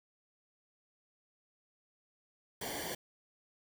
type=noise with comb filter; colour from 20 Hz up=pink; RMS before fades=-40 dBFS; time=2.61-2.95 s; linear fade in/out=5 ms; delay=0.77 ms; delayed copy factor=-0.9; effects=none